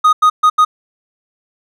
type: tone bursts at uneven times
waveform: triangle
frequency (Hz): 1244.5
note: D#6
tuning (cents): 0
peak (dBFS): -4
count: 4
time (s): 0.04-0.13 / 0.22-0.3 / 0.43-0.5 / 0.58-0.65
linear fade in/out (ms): 10
effects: none